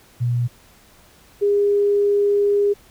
sine tone pair in turn, 120.9 / 406.9 Hz, B2 / G#4, -36 / -35 cents, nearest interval octave + major sixth, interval 2101 cents, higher second, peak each -17 / -14 dBFS, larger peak second, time 0.2-0.48 / 1.41-2.74 s, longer second, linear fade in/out 20 ms, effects pink hiss -51 dBFS RMS until 2.9 s

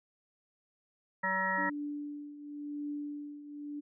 harmonic tone, 189.8 Hz, F#3, 44 cents sharp, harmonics 1 / 3 / 5 / 7 / 9 / 10, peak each -41 / -40 / -34 / -38 / -41 / -32 dBFS, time 1.23-1.7 s, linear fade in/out 10 ms
sine tone with tremolo, 292.2 Hz, D4, 9 cents flat, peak -34 dBFS, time 1.57-3.81 s, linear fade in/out 20 ms, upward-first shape triangle, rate 0.94 Hz, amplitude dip 75%
effects none

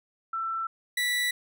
sine / 30% pulse tone pair in turn, 1336 / 1961 Hz, E6 / B6, +23 / -13 cents, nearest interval perfect fifth, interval 664 cents, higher second, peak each -28 / -22 dBFS, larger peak second, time 0.33-0.67 / 0.97-1.31 s, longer neither, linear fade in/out 5 ms, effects none

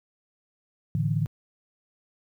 sine chord, A suspended fourth, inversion none, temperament equal, 110 / 146.83 / 164.81 Hz, A2 / D3 / E3, 0 / 0 / 0 cents, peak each -27 / -26 / -28 dBFS, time 0.95-1.26 s, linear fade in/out 0 ms, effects high-pass 60 Hz 12 dB/octave + 10-bit

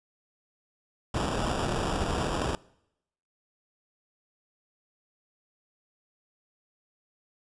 pink noise with sample-and-hold, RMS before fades -29 dBFS, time 1.14-2.55 s, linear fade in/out 2 ms, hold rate 2100 Hz, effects noise-tail reverb RT60 0.8 s tail -23 dB re dry + resampled to 22050 Hz

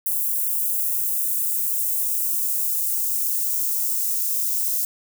violet noise with high-pass filter sweep, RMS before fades -23 dBFS, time 0.06-4.85 s, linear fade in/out 2 ms, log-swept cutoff 9500 to 5900 Hz, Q 1.1, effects none

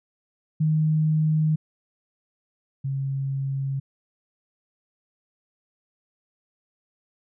sine tone pair in turn, 155.56 / 136.4 Hz, D#3 / C#3, 0 / -28 cents, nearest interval major second, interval 228 cents, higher first, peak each -18 / -24 dBFS, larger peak first, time 0.6-1.56 / 2.84-3.8 s, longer neither, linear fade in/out 10 ms, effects none

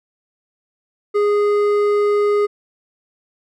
sine tone with hard clipping, 413 Hz, G#4, 10 cents flat, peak -15 dBFS, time 1.14-2.47 s, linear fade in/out 20 ms, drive 8 dB, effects none

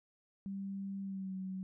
sine tone with pitch glide, 196 to 188.56 Hz, G3 to F#3, 0 to +33 cents, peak -38 dBFS, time 0.46-1.63 s, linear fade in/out 0 ms, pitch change -67 cents, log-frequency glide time 1.02-1.35 s, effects none

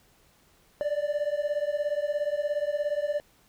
triangle beating tone pair, 580 / 597 Hz, D5 / D5, -22 / +28 cents, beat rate 17 Hz, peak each -27 / -27 dBFS, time 0.81-3.2 s, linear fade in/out 0 ms, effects pink hiss -62 dBFS RMS until 3.48 s

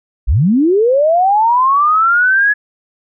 sine linear sweep, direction up, 40.8 to 1700 Hz, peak -8 dBFS, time 0.27-2.54 s, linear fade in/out 20 ms, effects none

